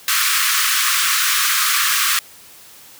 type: high-pass noise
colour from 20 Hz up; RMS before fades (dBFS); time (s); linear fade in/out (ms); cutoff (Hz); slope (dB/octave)
pink; -17; 0.08-2.19; 2; 1100; 96
effects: white hiss -43 dBFS RMS until 2.99 s + high-pass 60 Hz 12 dB/octave